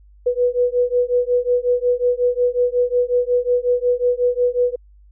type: beating tone pair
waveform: sine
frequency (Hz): 488.5 / 494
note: B4 / B4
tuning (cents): -19 / 0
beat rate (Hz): 5.5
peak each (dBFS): -18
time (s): 0.26-4.76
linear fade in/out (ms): 10
effects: added 50 Hz sine -45 dBFS peak until 5.11 s